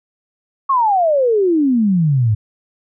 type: exponential sweep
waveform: sine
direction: down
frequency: 1120 to 102.3 Hz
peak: -11 dBFS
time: 0.69-2.35 s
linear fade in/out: 10 ms
effects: none